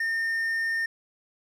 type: tone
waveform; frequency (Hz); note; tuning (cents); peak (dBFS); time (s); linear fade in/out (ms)
triangle; 1819; A#6; -43; -23; 0-0.86; 5
effects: none